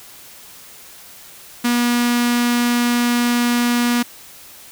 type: tone with notch filter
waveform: sawtooth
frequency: 240.8 Hz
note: B3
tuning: 44 cents flat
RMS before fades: -17 dBFS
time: 1.64-4.03 s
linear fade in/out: 10 ms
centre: 560 Hz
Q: 0.83
effects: white hiss -41 dBFS RMS until 4.71 s